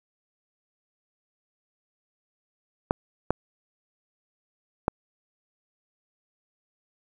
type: clicks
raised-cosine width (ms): 1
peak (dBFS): -7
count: 3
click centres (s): 2.909 / 3.306 / 4.881
effects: 8-bit